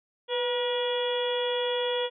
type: harmonic tone with a mistuned harmonic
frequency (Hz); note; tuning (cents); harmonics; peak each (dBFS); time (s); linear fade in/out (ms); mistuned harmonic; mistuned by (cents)
480.5; B4; -48; 1 / 2 / 3 / 4 / 5 / 6 / 7; -27 / -35 / -41 / -40 / -43 / -38 / -33; 0.28-2.1; 50; 1; +46
effects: none